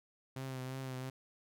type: tone with vibrato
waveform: sawtooth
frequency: 130.81 Hz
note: C3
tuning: in tune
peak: -36 dBFS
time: 0.36-1.1 s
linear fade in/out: 5 ms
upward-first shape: triangle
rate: 2.9 Hz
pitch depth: 38 cents each way
effects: none